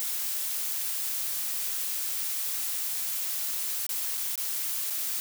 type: noise with dropouts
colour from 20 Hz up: blue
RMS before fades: -31 dBFS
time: 0-5.2 s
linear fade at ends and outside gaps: 0 ms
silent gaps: 3.866-3.892 / 4.173-4.177 / 4.356-4.377 / 4.9-4.905 s
effects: none